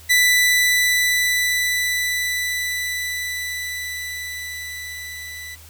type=tone with level ramp; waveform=sawtooth; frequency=1983 Hz; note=B6; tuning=7 cents sharp; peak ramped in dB=-9 to -29 dBFS; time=0.09-5.56 s; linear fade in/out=20 ms; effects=added 80 Hz sine -44 dBFS peak until 5.69 s + white hiss -46 dBFS RMS until 5.69 s